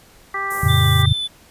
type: harmonic tone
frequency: 393.2 Hz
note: G4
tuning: 5 cents sharp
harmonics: 1 / 2 / 3 / 4 / 5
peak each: -34 / -32 / -24 / -33 / -25 dBFS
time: 0.34-1.06 s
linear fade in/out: 5 ms
type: band-stop noise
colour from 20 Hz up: white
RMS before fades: -30 dBFS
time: 0.5-1.03 s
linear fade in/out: 10 ms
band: 980 to 7800 Hz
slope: 24 dB/octave
type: chord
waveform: sine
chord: F augmented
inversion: none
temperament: equal with one note detuned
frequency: 87.31 / 111.86 / 138.59 Hz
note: F2 / A2 / C#3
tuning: 0 / +29 / 0 cents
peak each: -17 dBFS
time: 0.63-1.13 s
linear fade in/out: 5 ms
type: tone with vibrato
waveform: triangle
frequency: 3520 Hz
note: A7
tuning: in tune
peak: -20 dBFS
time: 0.68-1.28 s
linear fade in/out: 20 ms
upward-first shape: triangle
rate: 3.1 Hz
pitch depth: 21 cents each way
effects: pink hiss -49 dBFS RMS until 1.5 s + resampled to 32000 Hz